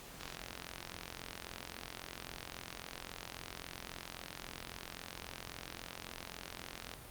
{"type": "click train", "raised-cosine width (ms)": 0.2, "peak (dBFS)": -25, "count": 295, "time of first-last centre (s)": [0.21, 6.938], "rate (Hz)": 43.7, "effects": ["pink hiss -52 dBFS RMS until 7.1 s", "Opus 48 kbps"]}